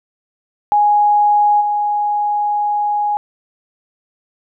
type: tone with level steps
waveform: sine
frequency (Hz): 830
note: G#5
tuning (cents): -1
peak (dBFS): -9 / -14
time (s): 0.72-3.17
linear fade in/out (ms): 0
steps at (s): 1.6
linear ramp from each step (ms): 20
effects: none